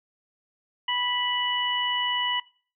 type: harmonic tone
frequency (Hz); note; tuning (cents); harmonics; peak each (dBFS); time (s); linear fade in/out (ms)
984; B5; -7; 1 / 2 / 3; -29 / -30 / -26; 0.88-2.4; 5
effects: noise-tail reverb RT60 0.4 s tail -20 dB re dry